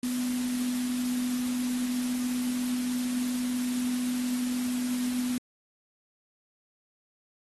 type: tone in noise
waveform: sine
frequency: 248.4 Hz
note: B3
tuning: 10 cents sharp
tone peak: -27 dBFS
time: 0.03-5.38 s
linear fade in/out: 2 ms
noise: white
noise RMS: -39 dBFS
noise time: 0.03-5.38 s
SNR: +9 dB
effects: AAC 32 kbps